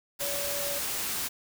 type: tone in noise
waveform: sine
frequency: 570 Hz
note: C#5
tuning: 48 cents sharp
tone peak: -35 dBFS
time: 0.2-0.8 s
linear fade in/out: 20 ms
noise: white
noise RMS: -32 dBFS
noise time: 0.19-1.29 s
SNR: -6 dB
effects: none